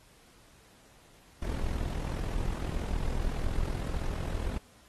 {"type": "noise with amplitude modulation", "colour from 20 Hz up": "brown", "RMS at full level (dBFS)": -29, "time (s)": [1.42, 4.58], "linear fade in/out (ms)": 5, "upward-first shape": "sine", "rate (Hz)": 41.7, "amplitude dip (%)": 65, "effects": ["pink hiss -60 dBFS RMS until 4.88 s", "AAC 32 kbps"]}